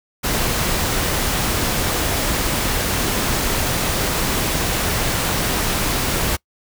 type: noise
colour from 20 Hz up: pink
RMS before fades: -20 dBFS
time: 0.23-6.37 s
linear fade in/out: 20 ms
effects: noise-tail reverb RT60 0.1 s tail -24 dB re dry